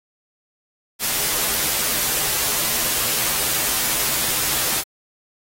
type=noise with comb filter; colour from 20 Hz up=white; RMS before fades=-21 dBFS; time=0.99-4.84 s; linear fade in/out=50 ms; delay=11 ms; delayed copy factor=-0.55; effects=AAC 48 kbps